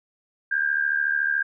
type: tone with amplitude modulation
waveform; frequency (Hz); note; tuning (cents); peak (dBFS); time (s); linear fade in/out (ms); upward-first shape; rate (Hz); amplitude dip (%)
sine; 1600; G6; +35; -17; 0.51-1.43; 10; sine; 73.8; 75
effects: none